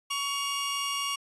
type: tone pair together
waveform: sawtooth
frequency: 1122 / 2827 Hz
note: C#6 / F7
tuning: +21 / +20 cents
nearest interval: octave + major third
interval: 1599 cents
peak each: -28 dBFS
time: 0.1-1.16 s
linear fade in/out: 10 ms
effects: resampled to 24000 Hz